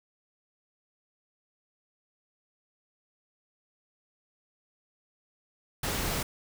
pink noise, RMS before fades -31 dBFS, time 5.83-6.23 s, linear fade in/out 5 ms, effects none

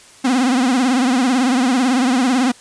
45% pulse tone with vibrato, 254.4 Hz, C4, 48 cents flat, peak -13 dBFS, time 0.24-2.52 s, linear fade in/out 10 ms, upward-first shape triangle, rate 18 Hz, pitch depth 140 cents each way, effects white hiss -44 dBFS RMS until 2.6 s + resampled to 22050 Hz

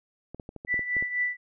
clicks, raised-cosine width 2 ms, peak -26 dBFS, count 9, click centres 0.346 / 0.398 / 0.491 / 0.563 / 0.649 / 0.742 / 0.793 / 0.967 / 1.025 s
sine tone with tremolo, 1975 Hz, B6, in tune, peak -22 dBFS, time 0.67-1.37 s, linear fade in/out 50 ms, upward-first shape triangle, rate 4.1 Hz, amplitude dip 75%
effects none

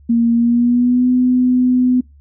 sine tone with pitch glide, 233.1 to 251.3 Hz, A#3 to B3, 0 to +30 cents, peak -10 dBFS, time 0.09-2.01 s, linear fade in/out 10 ms, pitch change +130 cents, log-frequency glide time 0.33-1.09 s, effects noise-tail reverb RT60 0.2 s tail -24 dB re dry + added 71 Hz sine -42 dBFS peak until 2.2 s

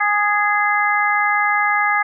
harmonic tone with a mistuned harmonic, 412.7 Hz, G#4, 11 cents flat, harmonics 2 / 3 / 4 / 5, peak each -20 / -20 / -20 / -20 dBFS, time 0-2.03 s, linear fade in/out 10 ms, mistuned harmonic 4, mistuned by +19 cents, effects none

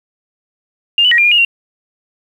sine tone with pitch steps, 2808 / 2969 / 1894 / 2399 / 2425 / 2863 / 2756 Hz, F7 / F#7 / A#6 / D7 / D#7 / F7 / F7, +9 / +5 / +27 / +36 / -45 / +42 / -24 cents, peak -7 dBFS, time 0.98-1.449 s, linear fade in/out 2 ms, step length 67 ms, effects 7-bit

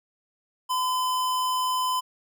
square tone, 1016 Hz, B5, 49 cents sharp, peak -24 dBFS, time 0.69-2.01 s, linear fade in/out 20 ms, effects none

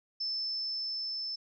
sine tone with level ramp, 5274 Hz, E8, in tune, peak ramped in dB -31 to -34 dBFS, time 0.2-1.36 s, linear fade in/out 10 ms, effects none

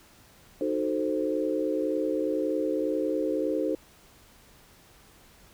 sine chord, D# diminished seventh, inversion none, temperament equal with one note detuned, 308.1 / 370 / 440 / 523.3 Hz, D#4 / F#4 / A4 / C5, -17 / 0 / 0 / 0 cents, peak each -29 / -33 / -31 / -30 dBFS, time 0.61-3.75 s, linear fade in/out 2 ms, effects pink hiss -56 dBFS RMS until 5.53 s

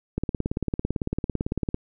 click train, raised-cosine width 3 ms, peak -12 dBFS, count 29, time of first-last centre 0.18-1.744 s, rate 17.9 Hz, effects none

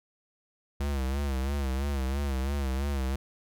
square tone with vibrato, 68.3 Hz, C#2, 25 cents flat, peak -28 dBFS, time 0.8-3.16 s, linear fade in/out 5 ms, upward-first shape sine, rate 3 Hz, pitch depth 87 cents each way, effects none

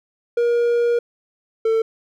triangle tone pair in turn, 474.4 / 447.8 Hz, A#4 / A4, +30 / +30 cents, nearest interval minor second, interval 100 cents, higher first, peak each -13 dBFS, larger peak neither, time 0.37-0.99 / 1.65-1.82 s, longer first, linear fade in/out 5 ms, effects none

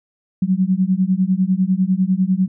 sine beating tone pair, 182.2 / 192.2 Hz, F#3 / G3, -26 / -34 cents, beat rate 10 Hz, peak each -17 dBFS, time 0.42-2.48 s, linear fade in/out 5 ms, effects none

